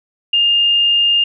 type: tone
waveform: sine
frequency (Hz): 2818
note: F7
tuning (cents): +15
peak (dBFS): -10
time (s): 0.33-1.24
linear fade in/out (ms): 5
effects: none